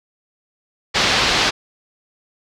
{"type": "low-pass noise", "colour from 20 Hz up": "white", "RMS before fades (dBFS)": -17, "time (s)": [0.94, 1.51], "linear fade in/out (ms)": 20, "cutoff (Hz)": 4800, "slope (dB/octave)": 24, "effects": []}